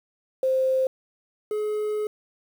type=tone pair in turn; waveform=sine / triangle; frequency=523.3 / 424.1 Hz; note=C5 / G#4; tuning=0 / +36 cents; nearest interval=major third; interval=364 cents; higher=first; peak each=-19 / -22 dBFS; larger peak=first; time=0.43-0.87 / 1.51-2.07 s; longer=second; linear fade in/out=2 ms; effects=8-bit